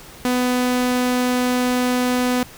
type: tone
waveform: sawtooth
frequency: 249.3 Hz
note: B3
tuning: 16 cents sharp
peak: -13 dBFS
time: 0.25-2.43 s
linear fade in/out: 0 ms
effects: pink hiss -41 dBFS RMS until 2.57 s